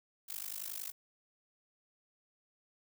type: noise with amplitude modulation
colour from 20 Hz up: blue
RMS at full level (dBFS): -38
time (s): 0.28-0.92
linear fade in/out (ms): 20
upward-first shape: sine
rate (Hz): 50.7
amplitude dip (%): 100
effects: none